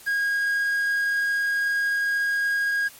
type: tone with quantisation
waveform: triangle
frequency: 1634 Hz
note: G#6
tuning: 29 cents flat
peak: -19 dBFS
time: 0.06-2.89 s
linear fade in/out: 20 ms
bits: 7
effects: white hiss -47 dBFS RMS until 2.99 s + MP3 64 kbps